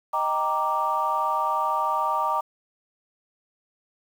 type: chord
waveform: sine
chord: Eb major seventh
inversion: none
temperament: equal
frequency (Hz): 622.3 / 784 / 932.3 / 1174.7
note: Eb5 / G5 / Bb5 / D6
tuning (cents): 0 / 0 / 0 / 0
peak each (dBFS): -31 / -29 / -25 / -25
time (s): 0.13-2.41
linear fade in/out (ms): 10
effects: tanh soft clip ceiling -12 dBFS + 8-bit